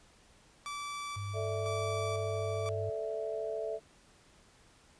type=tone with tremolo; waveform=sawtooth; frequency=1159 Hz; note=D6; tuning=23 cents flat; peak=-34 dBFS; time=0.66-2.69 s; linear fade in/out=0 ms; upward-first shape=square; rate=1 Hz; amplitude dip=50%
type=tone with pitch glide; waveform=sine; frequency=101 to 100.3 Hz; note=G#2 to G2; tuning=-48 to +40 cents; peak=-36 dBFS; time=1.16-2.9 s; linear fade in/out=10 ms; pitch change=-12 cents; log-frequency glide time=1.59-2.63 s
type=chord; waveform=sine; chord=A suspended fourth; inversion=none; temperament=just; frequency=440 / 586.7 / 660 Hz; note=A4 / D5 / E5; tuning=0 / -2 / +2 cents; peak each=-37 / -41 / -37 dBFS; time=1.33-3.8 s; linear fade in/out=50 ms
effects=pink hiss -62 dBFS RMS until 4.99 s + resampled to 22050 Hz